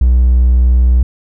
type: tone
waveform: triangle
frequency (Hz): 61.74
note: B1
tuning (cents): 0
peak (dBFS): -3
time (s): 0.01-1.03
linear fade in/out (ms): 5
effects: tanh soft clip ceiling 0 dBFS